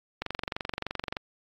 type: click train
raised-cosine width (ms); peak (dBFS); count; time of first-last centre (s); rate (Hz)
0.3; -15; 23; 0.22-1.168; 23.2
effects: AAC 64 kbps